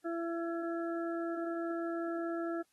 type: harmonic tone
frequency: 336 Hz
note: E4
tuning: 33 cents sharp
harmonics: 1 / 2 / 4 / 5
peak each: -35 / -40 / -44 / -49 dBFS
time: 0.04-2.63 s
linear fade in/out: 20 ms
effects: white hiss -75 dBFS RMS until 2.72 s + AAC 32 kbps